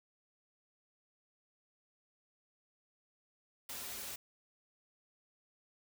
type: noise with comb filter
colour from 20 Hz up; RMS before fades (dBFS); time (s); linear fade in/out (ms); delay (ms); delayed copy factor
white; -44; 3.69-4.16; 5; 6.3; -0.55
effects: none